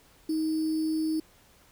sine tone with sample-and-hold, 315.1 Hz, D#4, 22 cents sharp, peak -25 dBFS, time 0.29-1.2 s, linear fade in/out 5 ms, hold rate 4900 Hz, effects pink hiss -59 dBFS RMS until 1.71 s

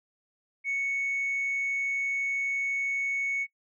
sine tone, 2217 Hz, C#7, in tune, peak -25 dBFS, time 0.64-3.47 s, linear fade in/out 50 ms, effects noise-tail reverb RT60 0.1 s tail -24 dB re dry + tanh soft clip ceiling -24 dBFS

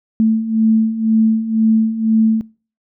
sine beating tone pair, 220 / 222 Hz, A3 / A3, 0 / +16 cents, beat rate 2 Hz, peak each -18 / -13 dBFS, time 0.2-2.41 s, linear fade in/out 0 ms, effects noise-tail reverb RT60 0.4 s tail -24 dB re dry

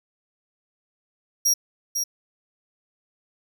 40% pulse tone with echo, 5650 Hz, F8, 19 cents sharp, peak -16 dBFS, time 1.45-1.54 s, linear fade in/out 10 ms, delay 500 ms, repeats 1, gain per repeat -6 dB, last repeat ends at 2.04 s, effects none

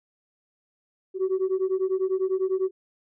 sine beating tone pair, 372.8 / 382.8 Hz, F#4 / G4, +13 / -41 cents, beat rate 10 Hz, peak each -24 dBFS, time 1.14-2.71 s, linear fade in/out 50 ms, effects tanh soft clip ceiling -18 dBFS

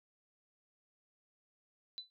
sine tone with exponential decay, 3992 Hz, B7, 18 cents sharp, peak -37 dBFS, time 1.98-2.1 s, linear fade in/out 0 ms, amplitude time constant 26 ms, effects none

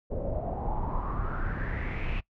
brown noise with low-pass filter sweep, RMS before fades -31 dBFS, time 0.1-2.21 s, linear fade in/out 20 ms, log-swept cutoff 520 to 2700 Hz, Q 6.1, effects noise-tail reverb RT60 0.1 s tail -20 dB re dry

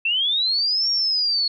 sine linear two-way sweep, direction up then down, 2637 to 5588 to 4322 Hz, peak -18 dBFS, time 0.05-1.48 s, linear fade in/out 5 ms, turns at 0.9 s, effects none

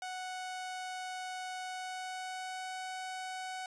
sawtooth tone with pitch glide, 740 to 746.4 Hz, F#5 to F#5, 0 to +15 cents, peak -35 dBFS, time 0.02-3.66 s, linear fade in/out 2 ms, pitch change +15 cents, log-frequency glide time 1.62-2.74 s, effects resampled to 22050 Hz

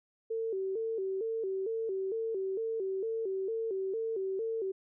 sine tone with vibrato, 415.3 Hz, G#4, in tune, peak -31 dBFS, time 0.3-4.72 s, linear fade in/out 10 ms, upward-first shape square, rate 2.2 Hz, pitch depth 140 cents each way, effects none

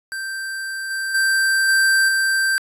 square tone with level steps, 1567 Hz, G6, 1 cent flat, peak -26 / -23 / -16 / -14 / -17 dBFS, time 0.12-2.58 s, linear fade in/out 0 ms, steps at 0.9 / 1.14 / 1.68 / 2.08 s, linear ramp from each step 10 ms, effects resampled to 32000 Hz

